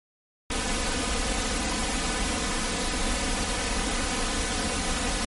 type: noise with comb filter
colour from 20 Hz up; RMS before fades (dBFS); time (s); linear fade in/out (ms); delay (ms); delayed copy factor
pink; -27; 0.5-5.25; 5; 4; +1
effects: MP3 48 kbps